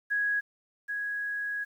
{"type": "tone pair in turn", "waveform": "sine", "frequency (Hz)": [1661.2, 1661.2], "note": ["G#6", "G#6"], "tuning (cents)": [0, 0], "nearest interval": "unison", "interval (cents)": 0, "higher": "neither", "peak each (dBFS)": [-25, -30], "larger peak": "first", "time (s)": [[0.1, 0.41], [0.88, 1.65]], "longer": "second", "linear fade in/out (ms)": 20, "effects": ["10-bit"]}